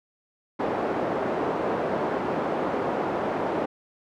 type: band-pass noise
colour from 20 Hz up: pink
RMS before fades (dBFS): -27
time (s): 0.59-3.66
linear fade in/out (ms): 10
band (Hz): 310 to 880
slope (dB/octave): 12
effects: none